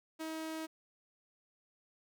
sawtooth tone, 318.6 Hz, D#4, 41 cents sharp, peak -35 dBFS, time 0.19-0.67 s, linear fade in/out 20 ms, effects none

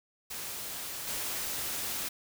white noise with level steps, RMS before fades -39 / -35 dBFS, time 0.3-2.09 s, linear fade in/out 10 ms, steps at 1.07 s, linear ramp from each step 10 ms, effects none

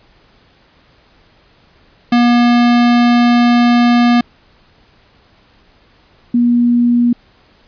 square / sine tone pair in turn, 240 / 240 Hz, B3 / B3, -49 / -49 cents, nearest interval unison, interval 0 cents, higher neither, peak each -8 dBFS, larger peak neither, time 2.12-4.21 / 6.34-7.13 s, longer first, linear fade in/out 5 ms, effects pink hiss -50 dBFS RMS until 7.67 s + resampled to 11025 Hz

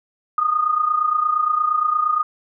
sine tone with amplitude modulation, 1232 Hz, D#6, 17 cents flat, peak -13 dBFS, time 0.38-2.23 s, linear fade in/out 2 ms, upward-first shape sine, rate 28.6 Hz, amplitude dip 70%, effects none

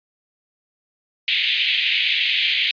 white band-pass noise, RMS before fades -20 dBFS, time 1.28-2.71 s, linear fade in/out 0 ms, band 2100 to 3700 Hz, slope 48 dB/octave, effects resampled to 11025 Hz

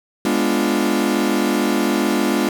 40% pulse chord, G# diminished seventh, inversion none, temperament equal, 207.7 / 246.9 / 293.7 / 349.2 Hz, G#3 / B3 / D4 / F4, 0 / 0 / 0 / 0 cents, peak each -21 dBFS, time 0.25-2.49 s, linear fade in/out 2 ms, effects none

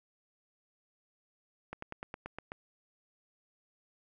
slowing click train, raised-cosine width 0.5 ms, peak -25 dBFS, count 8, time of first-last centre 1.73-2.519 s, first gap 94 ms, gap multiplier 1.06, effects none

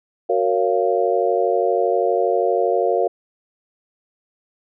sine chord, Gb major seventh, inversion none, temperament just, 370 / 462.5 / 555 / 693.7 Hz, Gb4 / Bb4 / Db5 / F5, 0 / -14 / +2 / -12 cents, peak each -22 / -20 / -22 / -21 dBFS, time 0.29-3.08 s, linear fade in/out 10 ms, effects none

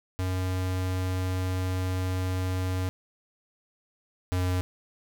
square tone pair in turn, 92.5 / 91.02 Hz, F#2 / F#2, 0 / -28 cents, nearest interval unison, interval 28 cents, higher first, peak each -27 / -25 dBFS, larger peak second, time 0.19-2.89 / 4.32-4.61 s, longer first, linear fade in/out 0 ms, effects none

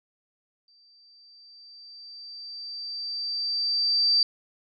sine tone with exponential growth, 4662 Hz, D8, 14 cents flat, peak -17 dBFS, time 0.68-4.23 s, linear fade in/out 2 ms, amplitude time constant 770 ms, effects none

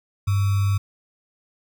sine tone with sample-and-hold, 99.2 Hz, G2, 21 cents sharp, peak -17 dBFS, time 0.27-0.78 s, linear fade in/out 10 ms, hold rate 1225 Hz, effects none

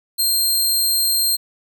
15% pulse tone, 4186 Hz, C8, in tune, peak -9 dBFS, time 0.18-1.37 s, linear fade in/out 20 ms, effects none

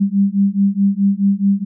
sine beating tone pair, 196 / 200.7 Hz, G3 / G3, 0 / +41 cents, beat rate 4.7 Hz, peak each -15 dBFS, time 0-1.65 s, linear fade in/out 20 ms, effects none

